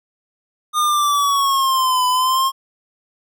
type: linear two-way sweep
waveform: square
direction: down then up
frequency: 1225 to 999 to 1076 Hz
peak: -15 dBFS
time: 0.73-2.52 s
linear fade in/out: 50 ms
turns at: 2.07 s
effects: none